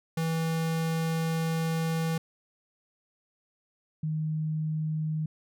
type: tone pair in turn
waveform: square / sine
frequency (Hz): 162.9 / 155.78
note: E3 / D#3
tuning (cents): -20 / +2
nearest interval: minor second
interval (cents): 78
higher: first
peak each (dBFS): -27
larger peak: neither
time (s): 0.17-2.18 / 4.03-5.26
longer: first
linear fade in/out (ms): 5
effects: none